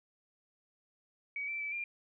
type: tone with pitch steps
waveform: sine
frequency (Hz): 2266 / 2335 / 2307 / 2392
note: C#7 / D7 / D7 / D7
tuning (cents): +37 / -11 / -31 / +31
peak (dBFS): -35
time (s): 1.36-1.84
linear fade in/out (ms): 2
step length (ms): 120
effects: none